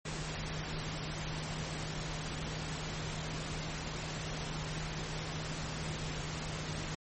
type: tone in noise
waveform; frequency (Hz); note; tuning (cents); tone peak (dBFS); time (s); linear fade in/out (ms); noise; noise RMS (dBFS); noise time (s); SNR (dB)
sine; 155.56; D#3; 0; -41; 0.05-6.95; 5; pink; -40; 0.05-6.95; -4
effects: MP3 32 kbps